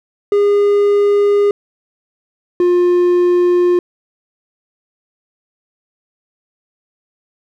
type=tone pair in turn; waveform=triangle; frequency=407.7 / 354.4 Hz; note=G#4 / F4; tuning=-32 / +25 cents; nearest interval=major second; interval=243 cents; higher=first; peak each=-7 dBFS; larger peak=neither; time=0.32-1.51 / 2.6-3.79 s; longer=neither; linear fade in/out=2 ms; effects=none